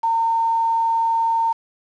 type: tone with quantisation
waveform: sine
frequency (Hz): 912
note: A#5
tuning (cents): -38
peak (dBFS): -16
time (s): 0.03-1.53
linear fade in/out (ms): 10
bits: 6
effects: low-pass 4000 Hz 12 dB/octave